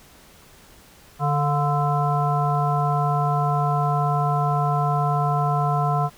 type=harmonic tone with a mistuned harmonic; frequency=146.83 Hz; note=D3; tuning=in tune; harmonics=1 / 3 / 5 / 7 / 9; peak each=-21 / -32 / -24 / -26 / -29 dBFS; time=1.19-6.1 s; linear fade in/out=50 ms; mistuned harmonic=5; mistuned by=-50 cents; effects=pink hiss -50 dBFS RMS until 6.17 s